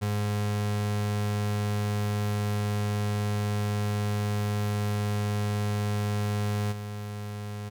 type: tone with level steps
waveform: 35% pulse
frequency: 103.83 Hz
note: G#2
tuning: in tune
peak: -24 / -32 dBFS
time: 0.01-7.7 s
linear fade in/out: 20 ms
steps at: 6.71 s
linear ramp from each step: 20 ms
effects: none